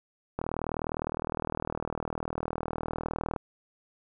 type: click train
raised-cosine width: 1 ms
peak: -17 dBFS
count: 119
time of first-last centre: 0.39-3.362 s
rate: 39.7 Hz
effects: none